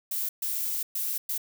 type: noise bursts at uneven times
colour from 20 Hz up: violet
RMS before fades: -30 dBFS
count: 4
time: 0.11-0.29 / 0.42-0.83 / 0.95-1.18 / 1.29-1.38 s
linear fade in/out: 5 ms
effects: none